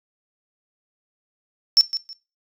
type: tone with echo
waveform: sine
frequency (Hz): 5400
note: E8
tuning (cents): +41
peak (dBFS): -9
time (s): 1.77-1.81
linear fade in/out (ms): 0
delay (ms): 160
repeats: 2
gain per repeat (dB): -13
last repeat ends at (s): 2.13
effects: noise-tail reverb RT60 0.3 s tail -19 dB re dry + tanh soft clip ceiling -5 dBFS